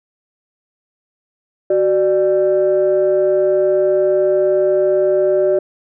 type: tone pair together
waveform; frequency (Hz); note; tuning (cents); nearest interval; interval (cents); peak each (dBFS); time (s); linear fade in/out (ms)
sine; 374.5 / 594; F#4 / D5; +21 / +20; minor sixth; 799; -13; 1.7-5.59; 5
effects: tanh soft clip ceiling -6 dBFS